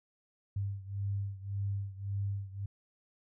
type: beating tone pair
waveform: sine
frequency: 98.9 / 100.7 Hz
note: G2 / G2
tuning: +16 / +47 cents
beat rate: 1.8 Hz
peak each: -35 / -38 dBFS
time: 0.56-2.66 s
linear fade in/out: 5 ms
effects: none